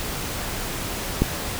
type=click; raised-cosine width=3 ms; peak=-4 dBFS; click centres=1.22 s; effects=pink hiss -29 dBFS RMS until 1.59 s